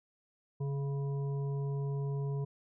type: harmonic tone with a mistuned harmonic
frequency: 140 Hz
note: C#3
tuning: 18 cents sharp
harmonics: 1 / 3 / 5 / 7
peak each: -32 / -42 / -54 / -52 dBFS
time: 0.6-2.45 s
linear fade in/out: 10 ms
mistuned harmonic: 5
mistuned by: -30 cents
effects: none